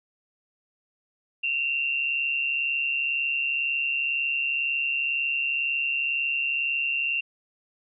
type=tone pair together; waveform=sine; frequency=2614 / 2756 Hz; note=E7 / F7; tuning=-15 / -24 cents; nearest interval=minor second; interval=91 cents; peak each=-33 / -24 dBFS; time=1.43-7.21 s; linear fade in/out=10 ms; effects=none